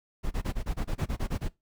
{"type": "noise bursts", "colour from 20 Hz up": "brown", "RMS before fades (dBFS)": -29, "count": 12, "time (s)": [0.23, 1.489], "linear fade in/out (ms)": 20, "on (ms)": 82, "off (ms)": 25, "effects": ["noise-tail reverb RT60 0.2 s tail -20 dB re dry"]}